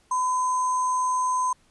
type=tone with sample-and-hold; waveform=sine; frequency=1009 Hz; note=B5; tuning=37 cents sharp; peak=-21 dBFS; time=0.11-1.53 s; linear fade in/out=5 ms; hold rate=7350 Hz; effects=pink hiss -62 dBFS RMS until 1.7 s + resampled to 24000 Hz